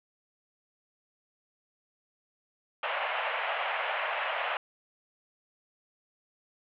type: band-pass noise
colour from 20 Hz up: pink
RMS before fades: -32 dBFS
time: 2.83-4.57 s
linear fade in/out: 2 ms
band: 560 to 3000 Hz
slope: 48 dB/octave
effects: none